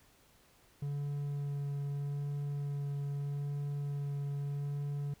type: tone with vibrato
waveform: triangle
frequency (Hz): 142.7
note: D3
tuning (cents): -49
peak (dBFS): -32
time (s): 0.82-5.14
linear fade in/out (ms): 5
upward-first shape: sine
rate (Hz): 0.8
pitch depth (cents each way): 11
effects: pink hiss -65 dBFS RMS until 5.2 s